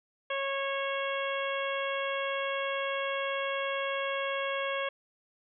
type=harmonic tone; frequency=549 Hz; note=C#5; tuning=17 cents flat; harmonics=1 / 2 / 3 / 4 / 5 / 6; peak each=-33 / -36 / -38 / -39 / -40 / -41 dBFS; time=0.3-4.89 s; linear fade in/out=5 ms; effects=none